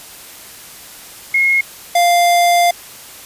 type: tone pair in turn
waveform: sine / square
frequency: 2159 / 697.1 Hz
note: C#7 / F5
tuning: -46 / -3 cents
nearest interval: octave + minor sixth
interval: 1957 cents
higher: first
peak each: -10 dBFS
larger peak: neither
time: 1.34-1.61 / 1.95-2.71 s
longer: second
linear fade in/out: 5 ms
effects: white hiss -36 dBFS RMS until 3.25 s + resampled to 32000 Hz